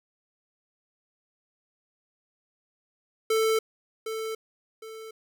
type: tone with echo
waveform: square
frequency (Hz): 442.4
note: A4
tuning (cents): +9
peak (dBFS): -22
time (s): 3.3-3.59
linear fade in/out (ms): 5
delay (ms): 760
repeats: 2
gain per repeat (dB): -9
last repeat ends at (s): 5.11
effects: none